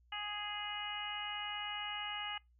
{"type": "harmonic tone", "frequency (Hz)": 415.3, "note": "G#4", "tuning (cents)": 0, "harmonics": [2, 3, 4, 5, 6, 7], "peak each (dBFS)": [-45, -47, -48, -47, -50, -43], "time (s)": [0.12, 2.38], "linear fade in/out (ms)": 5, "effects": ["noise-tail reverb RT60 0.2 s tail -24 dB re dry", "added 60 Hz sine -65 dBFS peak until 2.59 s"]}